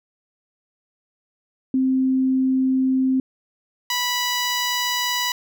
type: tone pair in turn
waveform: sine / 10% pulse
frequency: 261.6 / 983.1 Hz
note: C4 / B5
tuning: 0 / -8 cents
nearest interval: octave + major seventh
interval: 2292 cents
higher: second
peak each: -16 / -12 dBFS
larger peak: second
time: 1.74-3.2 / 3.9-5.32 s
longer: first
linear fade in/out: 2 ms
effects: none